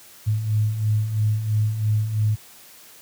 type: beating tone pair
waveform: sine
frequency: 105 / 108 Hz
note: G#2 / A2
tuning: +19 / -32 cents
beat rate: 3 Hz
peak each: -26 / -19 dBFS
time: 0.26-2.36 s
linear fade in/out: 20 ms
effects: white hiss -47 dBFS RMS until 3.01 s + high-pass 60 Hz 12 dB/octave